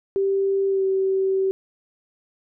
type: tone with pitch glide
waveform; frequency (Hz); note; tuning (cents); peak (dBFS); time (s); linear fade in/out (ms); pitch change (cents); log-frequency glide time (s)
sine; 391.1 to 383.7; G4 to G4; -4 to -37; -18; 0.16-1.51; 0; -33; 0.68-0.84
effects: none